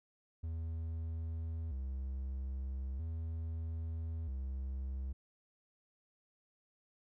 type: tone with vibrato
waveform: triangle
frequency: 73.42 Hz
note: D2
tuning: in tune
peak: -35 dBFS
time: 0.43-5.13 s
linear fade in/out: 10 ms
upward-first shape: square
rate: 0.39 Hz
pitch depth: 180 cents each way
effects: none